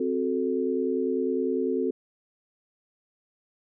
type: chord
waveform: sine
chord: F# diminished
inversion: second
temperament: equal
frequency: 261.6 / 370 / 440 Hz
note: C4 / F#4 / A4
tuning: 0 / 0 / 0 cents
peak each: -28 dBFS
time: 0-1.91 s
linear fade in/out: 5 ms
effects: none